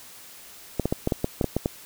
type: clicks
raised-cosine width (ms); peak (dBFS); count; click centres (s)
2; -9; 10; 0.797 / 0.856 / 0.925 / 1.074 / 1.122 / 1.244 / 1.412 / 1.443 / 1.566 / 1.659
effects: white hiss -46 dBFS RMS until 1.85 s